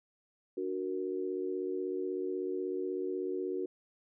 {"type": "chord", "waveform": "sine", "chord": "D augmented", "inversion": "none", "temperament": "equal", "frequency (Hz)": [293.7, 370, 466.2], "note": ["D4", "F#4", "A#4"], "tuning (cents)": [0, 0, 0], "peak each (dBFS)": [-40, -34, -40], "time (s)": [0.57, 3.66], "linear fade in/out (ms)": 5, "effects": []}